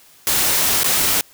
white noise with dropouts, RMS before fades -17 dBFS, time 0.27-1.21 s, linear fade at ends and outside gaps 1 ms, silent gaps 0.833-0.843 s, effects white hiss -49 dBFS RMS until 1.33 s

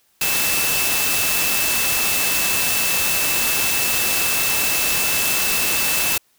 sine tone in noise, 2637 Hz, E7, in tune, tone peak -24 dBFS, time 0.21-6.18 s, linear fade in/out 5 ms, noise white, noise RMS -20 dBFS, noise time 0.21-6.18 s, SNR -7 dB, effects white hiss -61 dBFS RMS until 6.38 s

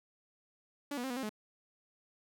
sawtooth tone with pitch steps, 286.9 / 243.6 / 265 / 243.5 / 265.6 / 213.1 Hz, D4 / B3 / C4 / B3 / C4 / G#3, -40 / -24 / +22 / -24 / +26 / +45 cents, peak -32 dBFS, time 0.91-1.294 s, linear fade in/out 5 ms, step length 64 ms, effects none

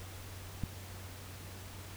click, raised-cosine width 5 ms, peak -22 dBFS, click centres 0.637 s, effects added 93 Hz sine -47 dBFS peak until 1.96 s + pink hiss -50 dBFS RMS until 1.96 s

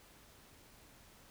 silence, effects pink hiss -61 dBFS RMS until 1.3 s

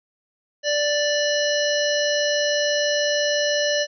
harmonic tone, 587.3 Hz, D5, in tune, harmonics 1 / 3 / 5 / 7 / 9 / 10, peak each -21 / -26 / -28 / -29 / -31 / -31 dBFS, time 0.63-3.87 s, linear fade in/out 50 ms, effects none

